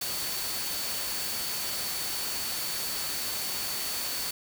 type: tone in noise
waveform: sine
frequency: 4475 Hz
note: C#8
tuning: 16 cents sharp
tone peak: -37 dBFS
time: 0.01-4.31 s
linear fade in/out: 5 ms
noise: white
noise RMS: -33 dBFS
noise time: 0.01-4.31 s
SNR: -7 dB
effects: none